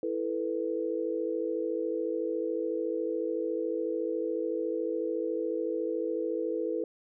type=chord; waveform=sine; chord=E suspended fourth; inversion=none; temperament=equal; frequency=329.6 / 440 / 493.9 Hz; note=E4 / A4 / B4; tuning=0 / 0 / 0 cents; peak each=-33 dBFS; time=0.03-6.84 s; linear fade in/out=2 ms; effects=none